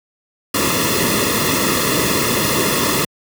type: noise with comb filter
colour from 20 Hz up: pink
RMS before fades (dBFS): -17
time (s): 0.54-3.05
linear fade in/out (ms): 5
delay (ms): 1.3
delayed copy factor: -0.85
effects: high-pass 80 Hz 12 dB/octave